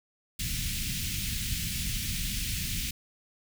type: band-stop noise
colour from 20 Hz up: pink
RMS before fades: -32 dBFS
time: 0.39-2.91 s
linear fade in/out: 5 ms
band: 200 to 2300 Hz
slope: 24 dB/octave
effects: none